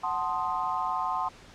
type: chord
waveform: sine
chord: F# diminished seventh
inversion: none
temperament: equal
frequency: 740 / 880 / 1046.5 / 1244.5 Hz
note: F#5 / A5 / C6 / Eb6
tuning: 0 / 0 / 0 / 0 cents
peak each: -33 / -33 / -30 / -35 dBFS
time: 0.03-1.29 s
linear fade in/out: 10 ms
effects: pink hiss -51 dBFS RMS until 1.54 s + low-pass 6000 Hz 12 dB/octave